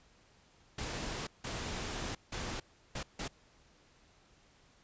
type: noise bursts at uneven times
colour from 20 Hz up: pink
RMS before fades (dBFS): -39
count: 5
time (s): 0.78-1.27 / 1.44-2.15 / 2.32-2.6 / 2.95-3.03 / 3.19-3.28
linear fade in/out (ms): 5
effects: pink hiss -65 dBFS RMS until 4.83 s + resampled to 16000 Hz